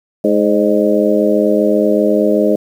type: harmonic tone with a mistuned harmonic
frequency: 105.1 Hz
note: G#2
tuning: 21 cents sharp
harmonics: 2 / 3 / 4 / 5 / 6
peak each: -16 / -16 / -16 / -16 / -16 dBFS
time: 0.24-2.56 s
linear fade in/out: 5 ms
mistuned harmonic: 6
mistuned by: -48 cents
effects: 7-bit